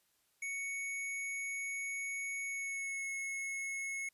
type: tone with pitch glide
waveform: square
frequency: 2223 to 2185 Hz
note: C#7 to C#7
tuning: +4 to -26 cents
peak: -38 dBFS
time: 0.42-4.09 s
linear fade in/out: 5 ms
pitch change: -30 cents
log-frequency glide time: 2.43-3.09 s
effects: white hiss -75 dBFS RMS until 4.13 s + resampled to 32000 Hz